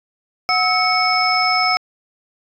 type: tone cluster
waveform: sine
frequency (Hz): 736 / 1294 / 2218 / 5210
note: F#5 / E6 / C#7 / E8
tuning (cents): -9 / -32 / 0 / -21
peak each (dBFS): -19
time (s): 0.49-1.77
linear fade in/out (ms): 0
effects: tanh soft clip ceiling -4 dBFS

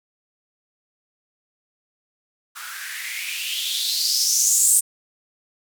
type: noise with band-pass filter sweep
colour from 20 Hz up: violet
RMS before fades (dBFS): -22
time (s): 2.55-4.81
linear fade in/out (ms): 20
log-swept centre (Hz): 1300 to 8700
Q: 5.6
effects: none

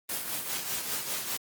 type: noise with tremolo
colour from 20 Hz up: white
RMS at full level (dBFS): -31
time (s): 0.09-1.37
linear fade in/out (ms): 5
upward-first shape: triangle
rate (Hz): 5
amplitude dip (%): 55
effects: high-pass 100 Hz 12 dB/octave + Opus 24 kbps

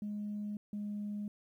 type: tone pair in turn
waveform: sine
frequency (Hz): 208 / 207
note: G#3 / G#3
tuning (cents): +3 / -5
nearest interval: unison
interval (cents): 8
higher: first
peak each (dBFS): -35 / -35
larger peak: neither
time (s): 0.02-0.57 / 0.73-1.28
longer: neither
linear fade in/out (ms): 2
effects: tanh soft clip ceiling -33 dBFS + 12-bit

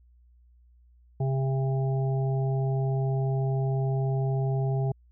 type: harmonic tone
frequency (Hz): 133.8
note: C3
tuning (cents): +39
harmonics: 1 / 3 / 5 / 6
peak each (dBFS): -24 / -34 / -38 / -40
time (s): 1.2-4.92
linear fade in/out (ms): 5
effects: added 60 Hz sine -55 dBFS peak until 5.11 s

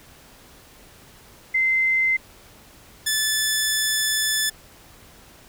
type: tone pair in turn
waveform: sine / 10% pulse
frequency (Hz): 2072 / 1742.3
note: C7 / A6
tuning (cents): -17 / -17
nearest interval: minor third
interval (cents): 300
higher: first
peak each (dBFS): -17 / -11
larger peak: second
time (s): 1.54-2.17 / 3.06-4.5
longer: second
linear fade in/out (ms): 10
effects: pink hiss -49 dBFS RMS until 5.48 s

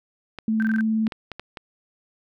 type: clicks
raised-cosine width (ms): 0.3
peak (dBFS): -18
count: 6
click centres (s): 0.387 / 1.069 / 1.122 / 1.317 / 1.396 / 1.572
type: tone with vibrato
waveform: sine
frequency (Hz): 220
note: A3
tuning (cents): 0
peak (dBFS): -19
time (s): 0.48-1.08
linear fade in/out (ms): 2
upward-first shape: sine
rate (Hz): 19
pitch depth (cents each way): 13
type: tone bursts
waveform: sine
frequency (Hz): 1558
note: G6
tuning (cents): -11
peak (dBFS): -26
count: 5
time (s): 0.6-0.808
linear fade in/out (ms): 0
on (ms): 24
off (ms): 22
effects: none

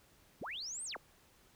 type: linear two-way sweep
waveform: sine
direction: up then down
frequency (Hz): 59.6 to 8910 to 108.9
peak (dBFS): -40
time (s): 0.41-0.97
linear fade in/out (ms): 5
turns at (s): 0.84
effects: pink hiss -66 dBFS RMS until 1.55 s

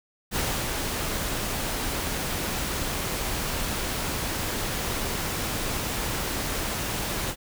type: noise with ADSR envelope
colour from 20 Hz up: pink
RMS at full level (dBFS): -26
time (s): 0.31-7.36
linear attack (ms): 51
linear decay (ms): 290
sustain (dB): -3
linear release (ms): 68
effects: none

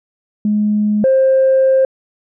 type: tone pair in turn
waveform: sine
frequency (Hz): 210 / 529.2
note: G#3 / C5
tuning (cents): +19 / +20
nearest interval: octave + major third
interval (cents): 1601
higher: second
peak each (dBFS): -11 / -7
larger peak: second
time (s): 0.45-1.04 / 1.04-1.85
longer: second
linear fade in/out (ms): 2
effects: tanh soft clip ceiling -5 dBFS

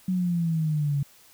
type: exponential sweep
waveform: sine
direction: down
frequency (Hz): 187.1 to 139.3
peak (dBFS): -22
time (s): 0.08-1.03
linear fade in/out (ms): 5
effects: white hiss -55 dBFS RMS until 1.33 s

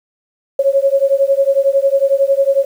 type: beating tone pair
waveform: sine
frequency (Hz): 544 / 555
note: C#5 / C#5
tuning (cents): -33 / +2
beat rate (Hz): 11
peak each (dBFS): -13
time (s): 0.59-2.65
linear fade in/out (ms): 5
effects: 7-bit

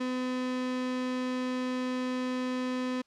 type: tone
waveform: 35% pulse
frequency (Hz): 253.6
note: B3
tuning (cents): +46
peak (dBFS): -28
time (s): 0-3.02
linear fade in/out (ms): 10
effects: white hiss -70 dBFS RMS until 3.06 s + low-pass 5000 Hz 12 dB/octave

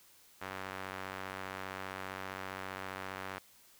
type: tone with band-pass filter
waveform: sawtooth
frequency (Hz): 95.1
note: F#2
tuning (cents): +48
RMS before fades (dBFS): -43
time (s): 0.41-3.39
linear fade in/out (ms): 10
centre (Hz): 1500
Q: 1
effects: white hiss -62 dBFS RMS until 3.79 s

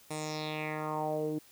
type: tone with low-pass filter sweep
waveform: 10% pulse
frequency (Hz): 154.1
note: D#3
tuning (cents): -16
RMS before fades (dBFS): -35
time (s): 0.1-1.39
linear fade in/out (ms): 10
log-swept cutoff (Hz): 10000 to 320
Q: 3.7
effects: white hiss -59 dBFS RMS until 1.51 s

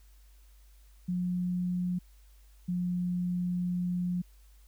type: tone pair in turn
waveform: sine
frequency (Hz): 179.2 / 178.17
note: F3 / F3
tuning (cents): +45 / +35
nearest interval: unison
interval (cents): 10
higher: first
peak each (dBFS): -28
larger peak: neither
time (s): 1.08-1.99 / 2.68-4.22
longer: second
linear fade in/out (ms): 10
effects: added 50 Hz sine -54 dBFS peak until 4.67 s + white hiss -67 dBFS RMS until 4.67 s

